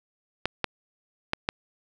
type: clicks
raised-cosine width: 0.3 ms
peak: -8 dBFS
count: 4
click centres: 0.456 / 0.643 / 1.334 / 1.489 s
effects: none